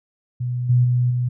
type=tone with level steps; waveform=sine; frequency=123.47 Hz; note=B2; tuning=in tune; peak=-21 / -12 / -15 / -18 dBFS; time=0.4-1.29 s; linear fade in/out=10 ms; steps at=0.69 / 0.84 / 1.1 s; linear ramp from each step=10 ms; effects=none